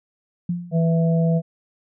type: tone with exponential decay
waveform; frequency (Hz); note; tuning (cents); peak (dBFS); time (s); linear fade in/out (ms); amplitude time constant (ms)
sine; 174.61; F3; 0; -18; 0.49-0.9; 5; 88
type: harmonic tone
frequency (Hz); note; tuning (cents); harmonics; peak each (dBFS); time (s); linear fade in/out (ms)
165; E3; +2; 1 / 3 / 4; -16 / -27 / -27; 0.71-1.42; 50
effects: none